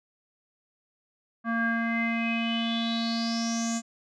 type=tone with low-pass filter sweep; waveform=square; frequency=230 Hz; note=A#3; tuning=23 cents flat; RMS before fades=-28 dBFS; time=1.44-3.82 s; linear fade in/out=50 ms; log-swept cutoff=1400 to 7200 Hz; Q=8.7; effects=none